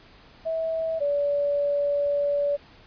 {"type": "tone pair in turn", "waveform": "sine", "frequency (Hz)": [649, 574.3], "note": ["E5", "D5"], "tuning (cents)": [-27, -39], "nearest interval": "major second", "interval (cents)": 212, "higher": "first", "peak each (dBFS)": [-24, -21], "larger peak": "second", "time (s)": [[0.45, 1], [1, 2.57]], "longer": "second", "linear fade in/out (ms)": 20, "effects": ["pink hiss -52 dBFS RMS until 2.86 s", "resampled to 11025 Hz"]}